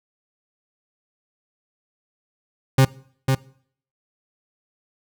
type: tone with echo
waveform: 40% pulse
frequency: 133.1 Hz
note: C3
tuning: 30 cents sharp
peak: -10 dBFS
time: 2.78-2.85 s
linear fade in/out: 5 ms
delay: 500 ms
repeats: 1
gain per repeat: -5 dB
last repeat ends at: 3.35 s
effects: noise-tail reverb RT60 0.6 s tail -22 dB re dry